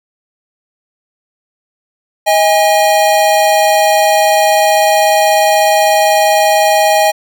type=tone pair together; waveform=square; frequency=633.2 / 817 Hz; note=D#5 / G#5; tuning=+30 / -29 cents; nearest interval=major third; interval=441 cents; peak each=-11 dBFS; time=2.26-7.12 s; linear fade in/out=20 ms; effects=none